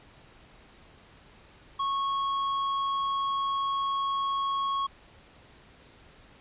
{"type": "tone with tanh clipping", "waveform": "sine", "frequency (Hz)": 1100, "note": "C#6", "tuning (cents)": -14, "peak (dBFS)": -28, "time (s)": [1.79, 4.87], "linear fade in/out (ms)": 10, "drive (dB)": 11, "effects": ["pink hiss -55 dBFS RMS until 6.4 s", "resampled to 8000 Hz"]}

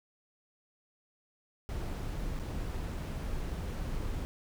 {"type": "noise with dropouts", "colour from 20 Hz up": "brown", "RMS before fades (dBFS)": -36, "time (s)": [1.69, 4.25], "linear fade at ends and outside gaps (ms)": 0, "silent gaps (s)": [2.39, 2.397], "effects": []}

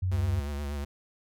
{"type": "tone", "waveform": "sine", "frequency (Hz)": 92.5, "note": "F#2", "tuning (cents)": 0, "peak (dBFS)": -25, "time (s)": [0.02, 0.4], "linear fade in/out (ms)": 10}
{"type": "tone with vibrato", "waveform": "square", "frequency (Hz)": 71.9, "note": "D2", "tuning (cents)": -36, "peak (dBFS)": -32, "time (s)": [0.11, 0.85], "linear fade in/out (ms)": 10, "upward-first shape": "sine", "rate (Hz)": 8.4, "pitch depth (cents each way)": 49}
{"effects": []}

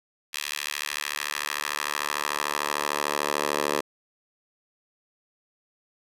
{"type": "tone with high-pass filter sweep", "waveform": "10% pulse", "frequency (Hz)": 73.42, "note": "D2", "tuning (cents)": 0, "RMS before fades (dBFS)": -29, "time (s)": [0.33, 3.81], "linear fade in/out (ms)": 10, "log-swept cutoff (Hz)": [2600, 520], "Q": 1.1, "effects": ["resampled to 32000 Hz"]}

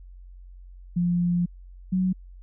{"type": "tone pair in turn", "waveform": "sine", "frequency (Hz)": [175, 185.41], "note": ["F3", "F#3"], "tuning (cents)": [4, 4], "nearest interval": "minor second", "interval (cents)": 100, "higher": "second", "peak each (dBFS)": -20, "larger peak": "neither", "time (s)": [[0.96, 1.46], [1.92, 2.13]], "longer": "first", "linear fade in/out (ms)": 10, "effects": ["added 45 Hz sine -42 dBFS peak until 2.42 s"]}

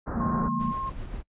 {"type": "low-pass noise", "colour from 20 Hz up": "pink", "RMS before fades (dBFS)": -32, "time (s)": [0.06, 0.49], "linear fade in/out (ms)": 20, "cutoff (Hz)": 1500, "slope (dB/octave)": 48}
{"type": "chord", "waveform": "sine", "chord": "Bb dominant seventh", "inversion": "first", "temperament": "equal with one note detuned", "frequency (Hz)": [146.83, 176.44, 207.7, 233.1], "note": ["D3", "F3", "Ab3", "Bb3"], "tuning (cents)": [0, 18, 0, 0], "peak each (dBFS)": [-34, -34, -33, -29], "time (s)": [0.14, 0.73], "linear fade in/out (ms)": 20}
{"type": "tone with vibrato", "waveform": "sine", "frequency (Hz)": 1068, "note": "C6", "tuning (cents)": 35, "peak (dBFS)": -29, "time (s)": [0.2, 0.9], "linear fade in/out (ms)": 10, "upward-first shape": "sine", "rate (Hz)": 17, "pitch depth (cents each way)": 11}
{"type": "noise with tremolo", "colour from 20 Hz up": "brown", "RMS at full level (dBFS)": -34, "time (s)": [0.59, 1.23], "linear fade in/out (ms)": 20, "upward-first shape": "triangle", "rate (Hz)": 7.6, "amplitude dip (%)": 50}
{"effects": ["noise-tail reverb RT60 0.1 s tail -23 dB re dry", "resampled to 8000 Hz"]}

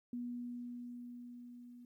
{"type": "tone with level ramp", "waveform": "sine", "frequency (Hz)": 242.7, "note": "B3", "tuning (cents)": -30, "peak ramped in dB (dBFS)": [-38, -52], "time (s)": [0.13, 1.85], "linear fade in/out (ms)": 2, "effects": ["13-bit"]}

